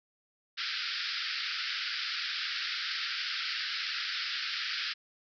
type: band-pass noise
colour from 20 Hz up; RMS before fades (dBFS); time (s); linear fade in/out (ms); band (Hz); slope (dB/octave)
white; -35; 0.57-4.94; 20; 1300 to 5200; 96
effects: none